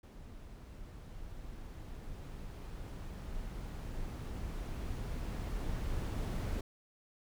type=noise with level ramp; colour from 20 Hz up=brown; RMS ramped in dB=-50 to -35 dBFS; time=0.03-6.61 s; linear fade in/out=5 ms; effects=none